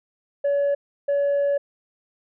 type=tone bursts at uneven times; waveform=sine; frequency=567 Hz; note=C#5; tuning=39 cents sharp; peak=-16 dBFS; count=2; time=0.44-0.75 / 1.08-1.58 s; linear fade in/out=10 ms; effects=tanh soft clip ceiling -17 dBFS